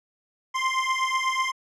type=beating tone pair; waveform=25% pulse; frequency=1043 / 1051.1 Hz; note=C6 / C6; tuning=-6 / +8 cents; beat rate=8.1 Hz; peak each=-22 dBFS; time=0.54-1.52 s; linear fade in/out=20 ms; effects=low-pass 6000 Hz 12 dB/octave